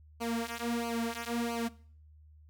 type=tone with flanger; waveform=sawtooth; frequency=233.5 Hz; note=A#3; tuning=3 cents sharp; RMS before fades=-34 dBFS; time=0.2-1.69 s; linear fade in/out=20 ms; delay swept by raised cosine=0.55 to 4.55 ms; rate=1.5 Hz; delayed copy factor=-0.95; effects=noise-tail reverb RT60 0.5 s tail -20 dB re dry + added 76 Hz sine -54 dBFS peak until 2.49 s